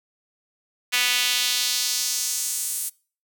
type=tone with high-pass filter sweep; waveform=sawtooth; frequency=246.9 Hz; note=B3; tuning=in tune; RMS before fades=-24 dBFS; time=0.92-2.9 s; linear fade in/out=20 ms; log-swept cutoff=2400 to 9800 Hz; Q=1.6; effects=noise-tail reverb RT60 0.4 s tail -24 dB re dry